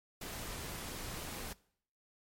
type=noise; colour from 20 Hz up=pink; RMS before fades=-43 dBFS; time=0.21-1.53 s; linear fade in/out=5 ms; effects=noise-tail reverb RT60 0.6 s tail -21 dB re dry + MP3 64 kbps